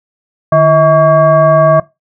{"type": "tone with frequency modulation", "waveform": "sine", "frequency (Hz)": 640, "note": "D#5", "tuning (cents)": 49, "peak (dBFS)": -4, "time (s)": [0.52, 1.8], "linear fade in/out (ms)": 5, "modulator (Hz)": 488, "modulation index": 0.98, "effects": ["noise-tail reverb RT60 0.2 s tail -18 dB re dry"]}